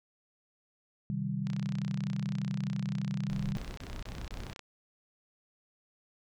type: chord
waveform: sine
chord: C minor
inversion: none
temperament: equal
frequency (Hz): 130.81 / 155.56 / 196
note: C3 / Eb3 / G3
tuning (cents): 0 / 0 / 0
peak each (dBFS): -36 / -36 / -34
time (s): 1.1-3.57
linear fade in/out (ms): 0
type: click train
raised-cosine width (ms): 0.2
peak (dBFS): -27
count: 100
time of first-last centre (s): 1.47-4.593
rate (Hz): 31.7
type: noise bursts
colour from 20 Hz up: brown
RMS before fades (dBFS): -41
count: 5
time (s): 3.29-4.536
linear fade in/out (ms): 10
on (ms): 230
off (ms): 24
effects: none